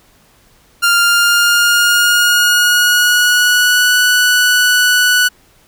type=tone with pitch glide; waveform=sawtooth; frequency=1397 to 1480.1 Hz; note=F6 to F#6; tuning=0 to 0 cents; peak=-5 dBFS; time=0.82-5.29 s; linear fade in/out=20 ms; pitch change=+100 cents; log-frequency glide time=0.99-3.96 s; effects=pink hiss -50 dBFS RMS until 5.67 s